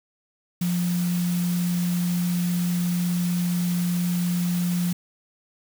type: tone in noise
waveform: sine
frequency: 176 Hz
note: F3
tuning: 14 cents sharp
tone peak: -21 dBFS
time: 0.61-4.93 s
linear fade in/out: 5 ms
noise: white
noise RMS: -36 dBFS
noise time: 0.61-4.93 s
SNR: +12 dB
effects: none